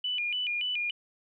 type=tone with vibrato; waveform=sine; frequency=2688 Hz; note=E7; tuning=33 cents sharp; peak=-28 dBFS; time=0.04-0.91 s; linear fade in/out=5 ms; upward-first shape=square; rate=3.5 Hz; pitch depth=180 cents each way; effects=none